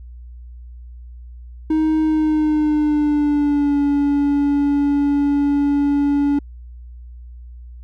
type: tone with pitch glide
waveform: triangle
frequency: 313.2 to 285.6 Hz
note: D#4 to D4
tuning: +11 to -48 cents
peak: -12 dBFS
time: 1.7-6.39 s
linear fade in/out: 5 ms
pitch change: -159 cents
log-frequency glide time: 2.02-3.78 s
effects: added 60 Hz sine -34 dBFS peak until 7.83 s